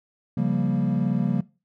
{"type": "chord", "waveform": "triangle", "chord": "G half-diminished seventh", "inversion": "second", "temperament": "equal", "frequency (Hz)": [138.59, 174.61, 196, 233.1], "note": ["Db3", "F3", "G3", "Bb3"], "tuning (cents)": [0, 0, 0, 0], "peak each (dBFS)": -24, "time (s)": [0.37, 1.41], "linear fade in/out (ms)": 5, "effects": ["noise-tail reverb RT60 0.3 s tail -21 dB re dry", "tanh soft clip ceiling -8 dBFS"]}